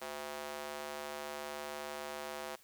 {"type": "tone with high-pass filter", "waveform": "square", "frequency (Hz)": 73.42, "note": "D2", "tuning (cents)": 0, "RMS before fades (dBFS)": -43, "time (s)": [0.01, 2.56], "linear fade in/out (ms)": 10, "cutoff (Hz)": 570, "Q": 1.2, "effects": ["white hiss -63 dBFS RMS until 2.63 s"]}